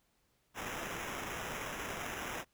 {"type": "noise with sample-and-hold", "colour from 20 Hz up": "white", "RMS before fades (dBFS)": -41, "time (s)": [0.54, 2.45], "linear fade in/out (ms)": 50, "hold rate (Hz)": 4410, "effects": ["pink hiss -75 dBFS RMS until 2.53 s"]}